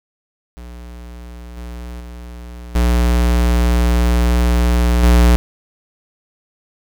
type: tone with level steps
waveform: square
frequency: 59.8 Hz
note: A#1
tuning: 45 cents sharp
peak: -32 / -28 / -31 / -12 / -8 dBFS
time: 0.57-5.36 s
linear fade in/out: 0 ms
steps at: 1.57 / 2 / 2.75 / 5.03 s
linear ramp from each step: 5 ms
effects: none